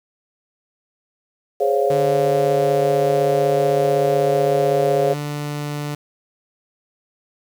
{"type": "chord", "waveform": "sine", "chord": "Db major seventh", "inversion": "second", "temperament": "equal with one note detuned", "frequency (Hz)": [415.3, 523.3, 559.2, 698.5], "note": ["Ab4", "C5", "Db5", "F5"], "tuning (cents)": [0, 0, 15, 0], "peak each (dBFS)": [-19, -22, -20, -22], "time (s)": [1.6, 5.14], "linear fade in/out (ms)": 10}
{"type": "tone", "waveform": "sawtooth", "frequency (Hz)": 146.9, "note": "D3", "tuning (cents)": 1, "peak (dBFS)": -20, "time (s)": [1.9, 5.95], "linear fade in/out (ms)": 5}
{"effects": ["7-bit"]}